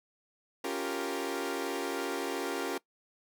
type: chord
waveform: sawtooth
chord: G half-diminished seventh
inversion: second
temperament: equal with one note detuned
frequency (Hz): 278.1 / 349.2 / 392 / 466.2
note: Db4 / F4 / G4 / Bb4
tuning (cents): +6 / 0 / 0 / 0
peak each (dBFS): -34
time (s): 0.64-2.78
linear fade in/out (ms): 5
effects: noise-tail reverb RT60 0.1 s tail -20 dB re dry